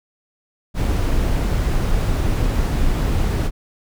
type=noise; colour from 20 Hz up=brown; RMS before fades=-18 dBFS; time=0.74-3.51 s; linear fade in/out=50 ms; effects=none